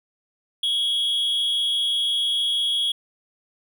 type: tone with amplitude modulation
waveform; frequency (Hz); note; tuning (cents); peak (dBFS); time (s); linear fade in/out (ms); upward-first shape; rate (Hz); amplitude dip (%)
triangle; 3322; G#7; 0; -16; 0.63-2.92; 5; sine; 255; 55
effects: none